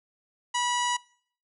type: harmonic tone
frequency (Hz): 974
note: B5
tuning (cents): -24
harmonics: 1 / 2 / 3 / 4 / 5 / 6 / 7 / 8 / 9 / 10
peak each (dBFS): -27 / -33 / -32 / -39 / -43 / -41 / -35 / -44 / -45 / -45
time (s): 0.54-0.97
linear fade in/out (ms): 10
effects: noise-tail reverb RT60 0.6 s tail -25 dB re dry